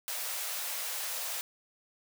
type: high-pass noise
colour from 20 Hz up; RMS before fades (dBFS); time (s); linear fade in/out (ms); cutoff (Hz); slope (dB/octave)
white; -36; 0.08-1.41; 0; 470; 96
effects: none